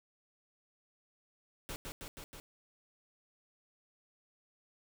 pink noise with echo, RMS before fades -42 dBFS, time 1.69-1.76 s, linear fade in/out 0 ms, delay 160 ms, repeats 4, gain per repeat -2 dB, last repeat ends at 2.4 s, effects none

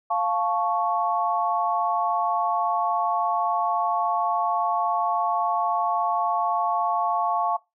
sine chord, F augmented, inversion none, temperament equal with one note detuned, 698.5 / 874.9 / 1108.7 Hz, F5 / A5 / C#6, 0 / -10 / 0 cents, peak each -25 / -26 / -25 dBFS, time 0.1-7.57 s, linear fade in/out 10 ms, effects noise-tail reverb RT60 0.2 s tail -21 dB re dry

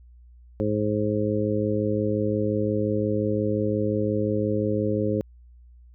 harmonic tone, 105.7 Hz, G#2, 31 cents sharp, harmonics 1 / 2 / 3 / 4 / 5, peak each -28 / -28 / -28 / -28 / -28 dBFS, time 0.6-5.21 s, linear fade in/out 0 ms, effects added 60 Hz sine -47 dBFS peak until 5.94 s

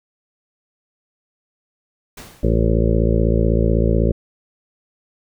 pink noise with exponential decay, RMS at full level -34 dBFS, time 2.17-2.73 s, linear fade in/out 5 ms, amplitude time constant 120 ms
harmonic tone, 56 Hz, A1, 31 cents sharp, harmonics 1 / 2 / 3 / 4 / 6 / 7 / 8 / 9 / 10, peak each -17 / -20 / -22 / -23 / -25 / -25 / -26 / -27 / -27 dBFS, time 2.43-4.12 s, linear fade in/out 5 ms
effects none

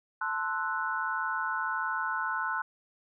sine chord, F# half-diminished seventh, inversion first, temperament equal, 880 / 1046.5 / 1318.5 / 1480 Hz, A5 / C6 / E6 / F#6, 0 / 0 / 0 / 0 cents, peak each -36 / -35 / -36 / -32 dBFS, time 0.21-2.62 s, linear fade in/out 5 ms, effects none

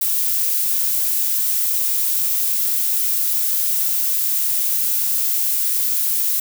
violet noise, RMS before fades -19 dBFS, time 0.01-6.4 s, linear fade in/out 5 ms, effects none

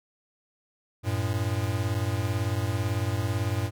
square beating tone pair, 94.9 / 112.9 Hz, F#2 / A2, +44 / +45 cents, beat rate 18 Hz, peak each -29 dBFS, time 1.03-3.71 s, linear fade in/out 50 ms, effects none

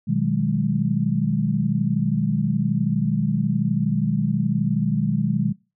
sine chord, G# minor seventh, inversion first, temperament equal with one note detuned, 123.47 / 155.56 / 188.78 / 207.7 Hz, B2 / D#3 / F#3 / G#3, 0 / 0 / +35 / 0 cents, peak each -26 / -23 / -25 / -23 dBFS, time 0.07-5.53 s, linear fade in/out 20 ms, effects noise-tail reverb RT60 0.3 s tail -24 dB re dry

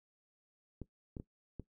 clicks, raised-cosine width 3 ms, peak -30 dBFS, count 4, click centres 0.817 / 1.168 / 1.199 / 1.597 s, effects noise-tail reverb RT60 0.1 s tail -17 dB re dry

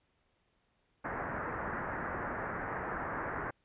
white low-pass noise, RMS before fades -38 dBFS, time 1.04-3.51 s, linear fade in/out 10 ms, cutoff 1800 Hz, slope 48 dB/octave, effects pink hiss -75 dBFS RMS until 3.64 s + resampled to 8000 Hz

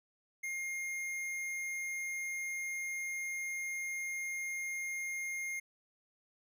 sine tone with tanh clipping, 2128 Hz, C7, 29 cents sharp, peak -38 dBFS, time 0.43-5.6 s, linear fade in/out 10 ms, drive 16 dB, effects none

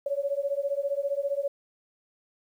sine beating tone pair, 554.4 / 569.4 Hz, C#5 / C#5, 0 / +46 cents, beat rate 15 Hz, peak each -29 dBFS, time 0.06-1.48 s, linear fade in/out 5 ms, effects 10-bit

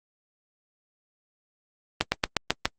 slowing click train, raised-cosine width 0.2 ms, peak -3 dBFS, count 6, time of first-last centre 2.01-2.655 s, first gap 110 ms, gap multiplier 1.08, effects Opus 24 kbps

